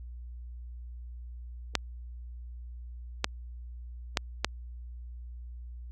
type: clicks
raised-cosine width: 0.2 ms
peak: -7 dBFS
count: 4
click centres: 1.753 / 3.244 / 4.172 / 4.446 s
effects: added 60 Hz sine -40 dBFS peak until 5.91 s + Opus 48 kbps